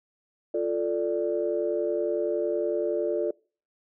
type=chord; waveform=sine; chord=D minor; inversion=first; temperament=equal; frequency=349.2 / 440 / 587.3 Hz; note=F4 / A4 / D5; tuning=0 / 0 / 0 cents; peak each=-28 dBFS; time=0.54-3.31 s; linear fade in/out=5 ms; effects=noise-tail reverb RT60 0.4 s tail -25 dB re dry + tanh soft clip ceiling -14 dBFS